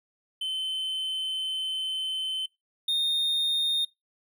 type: tone pair in turn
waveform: triangle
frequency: 3066 / 3673 Hz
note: G7 / A#7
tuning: -39 / -26 cents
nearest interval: minor third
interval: 313 cents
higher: second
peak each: -27 / -22 dBFS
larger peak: second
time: 0.41-2.46 / 2.88-3.85 s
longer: first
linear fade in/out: 5 ms
effects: noise-tail reverb RT60 0.2 s tail -22 dB re dry